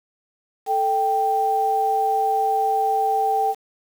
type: tone pair together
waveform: sine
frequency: 440 / 784 Hz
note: A4 / G5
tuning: 0 / 0 cents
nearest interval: minor seventh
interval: 1000 cents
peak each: -25 / -18 dBFS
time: 0.66-3.55 s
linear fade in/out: 50 ms
effects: 7-bit